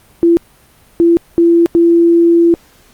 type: tone bursts at uneven times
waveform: sine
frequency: 338.6 Hz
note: E4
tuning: 46 cents sharp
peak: -5 dBFS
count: 4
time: 0.23-0.37 / 1-1.17 / 1.38-1.66 / 1.75-2.54 s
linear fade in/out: 0 ms
effects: pink hiss -47 dBFS RMS until 2.93 s + Opus 32 kbps